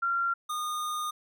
sine / square tone pair in turn, 1378 / 1224.1 Hz, F6 / D#6, -24 / -29 cents, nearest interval major second, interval 205 cents, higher first, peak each -25 / -31 dBFS, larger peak first, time 0.02-0.34 / 0.49-1.11 s, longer second, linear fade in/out 10 ms, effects none

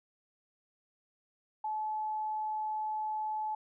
sine tone, 861 Hz, A5, 38 cents flat, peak -32 dBFS, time 1.64-3.55 s, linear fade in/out 5 ms, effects none

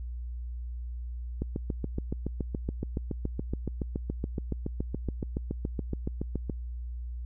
click train, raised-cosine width 3 ms, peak -18 dBFS, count 37, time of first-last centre 1.42-6.498 s, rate 7.09 Hz, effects added 60 Hz sine -34 dBFS peak until 7.25 s

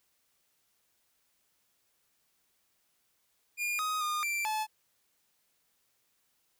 45% pulse tone with pitch steps, 2419 / 1255 / 1218 / 2352 / 864 Hz, D#7 / D#6 / D#6 / D7 / A5, -49 / +15 / -37 / +2 / -32 cents, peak -30 dBFS, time 3.57-4.67 s, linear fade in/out 50 ms, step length 220 ms, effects white hiss -74 dBFS RMS until 6.59 s

